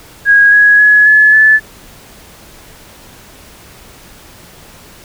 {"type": "tone with pitch steps", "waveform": "sine", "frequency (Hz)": [1645, 1668, 1691.2, 1714.9, 1738.8], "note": ["G#6", "G#6", "G#6", "A6", "A6"], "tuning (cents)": [-17, 7, 31, -45, -21], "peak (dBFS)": -3, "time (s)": [0.25, 1.6], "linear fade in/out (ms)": 50, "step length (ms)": 270, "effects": ["pink hiss -38 dBFS RMS until 5.04 s"]}